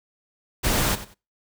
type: noise with echo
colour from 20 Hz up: pink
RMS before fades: -22 dBFS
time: 0.63-0.96 s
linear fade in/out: 20 ms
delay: 93 ms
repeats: 2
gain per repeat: -14 dB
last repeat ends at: 1.146 s
effects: noise-tail reverb RT60 0.3 s tail -24 dB re dry